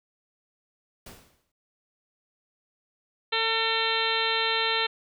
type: noise with exponential decay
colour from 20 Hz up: pink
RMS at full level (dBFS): -42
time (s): 1.06-1.52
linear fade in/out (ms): 5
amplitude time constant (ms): 100
type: harmonic tone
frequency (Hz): 450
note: A4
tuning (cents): +39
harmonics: 1 / 2 / 3 / 4 / 5 / 6 / 7 / 8 / 9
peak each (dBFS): -32 / -32 / -32 / -32 / -32 / -32 / -32 / -32 / -32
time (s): 3.32-4.87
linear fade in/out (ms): 10
effects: none